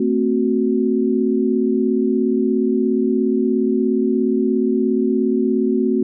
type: chord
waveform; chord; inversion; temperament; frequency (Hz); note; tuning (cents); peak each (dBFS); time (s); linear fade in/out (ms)
sine; F# diminished; first; equal with one note detuned; 224.6 / 261.6 / 370; A3 / C4 / F#4; +36 / 0 / 0; -19; 0-6.03; 5
effects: none